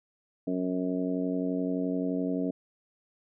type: harmonic tone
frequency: 91.6 Hz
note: F#2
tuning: 17 cents flat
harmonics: 2 / 3 / 4 / 5 / 6 / 7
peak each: -34 / -29 / -40 / -36 / -43 / -38 dBFS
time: 0.47-2.51 s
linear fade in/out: 5 ms
effects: none